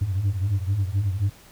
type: tone cluster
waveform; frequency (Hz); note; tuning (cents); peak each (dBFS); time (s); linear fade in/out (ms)
sine; 92.8 / 100.1 / 104.1; F#2 / G2 / G#2; +6 / +37 / +5; -24; 0.01-1.3; 10
effects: tanh soft clip ceiling -17 dBFS + pink hiss -50 dBFS RMS until 1.51 s